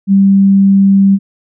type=tone; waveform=sine; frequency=196 Hz; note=G3; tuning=in tune; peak=-4 dBFS; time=0.07-1.19 s; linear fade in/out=50 ms; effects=none